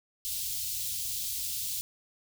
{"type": "band-stop noise", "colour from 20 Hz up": "white", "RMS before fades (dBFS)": -34, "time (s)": [0.25, 1.81], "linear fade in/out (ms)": 0, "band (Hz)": [120, 3300], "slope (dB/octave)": 24, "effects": []}